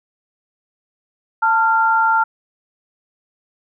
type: tone pair together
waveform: sine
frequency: 891.3 / 1385 Hz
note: A5 / F6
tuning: +22 / -15 cents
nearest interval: minor sixth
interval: 763 cents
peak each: -15 dBFS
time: 1.42-2.24 s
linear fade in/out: 10 ms
effects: none